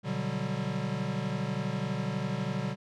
square chord, G major seventh, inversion first, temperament equal with one note detuned, 123.47 / 146.83 / 183.83 / 196 Hz, B2 / D3 / F#3 / G3, 0 / 0 / -11 / 0 cents, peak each -37 / -36 / -37 / -36 dBFS, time 0.03-2.76 s, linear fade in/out 50 ms, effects low-pass 5000 Hz 12 dB/octave

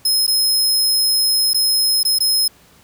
sawtooth tone with dropouts, 5140 Hz, E8, 45 cents flat, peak -11 dBFS, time 0.05-2.48 s, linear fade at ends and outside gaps 5 ms, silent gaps 0.267-0.277 / 1.534-1.544 / 2.032-2.05 / 2.187-2.204 s, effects pink hiss -50 dBFS RMS until 2.83 s + high-pass 60 Hz 12 dB/octave

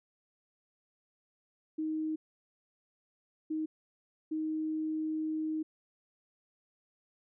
sine tone bursts at uneven times, 313 Hz, D#4, 10 cents sharp, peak -31 dBFS, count 3, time 1.78-2.16 / 3.5-3.66 / 4.31-5.63 s, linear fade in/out 10 ms, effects none

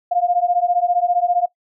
sine beating tone pair, 699 / 714 Hz, F5 / F5, +1 / +38 cents, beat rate 15 Hz, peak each -18 / -18 dBFS, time 0.11-1.46 s, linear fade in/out 10 ms, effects noise-tail reverb RT60 0.1 s tail -19 dB re dry

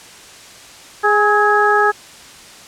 harmonic tone with a mistuned harmonic, 415.1 Hz, G#4, 1 cent flat, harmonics 1 / 2 / 3 / 4, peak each -16 / -16 / -16 / -16 dBFS, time 1.03-1.92 s, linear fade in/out 20 ms, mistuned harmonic 3, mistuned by +40 cents, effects white hiss -39 dBFS RMS until 2.67 s + low-pass 8000 Hz 12 dB/octave

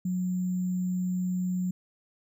sine tone with sample-and-hold, 181.9 Hz, F#3, 29 cents flat, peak -26 dBFS, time 0.05-1.71 s, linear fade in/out 5 ms, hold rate 7350 Hz, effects none

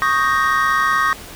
triangle chord, Eb dominant seventh, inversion third, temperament equal, 1108.7 / 1244.5 / 1568 / 1864.7 Hz, Db6 / Eb6 / G6 / Bb6, 0 / 0 / 0 / 0 cents, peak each -17 / -17 / -21 / -18 dBFS, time 0.02-1.13 s, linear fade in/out 0 ms, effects pink hiss -36 dBFS RMS until 1.35 s

